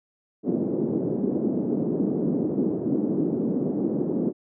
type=band-pass noise; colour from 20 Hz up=white; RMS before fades=-25 dBFS; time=0.43-4.33 s; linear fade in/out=50 ms; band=180 to 360 Hz; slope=24 dB/octave; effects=none